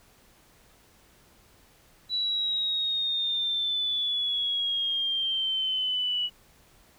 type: exponential sweep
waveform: sine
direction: down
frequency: 3951 to 2932 Hz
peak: -25 dBFS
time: 2.09-6.3 s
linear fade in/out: 50 ms
effects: pink hiss -59 dBFS RMS until 6.98 s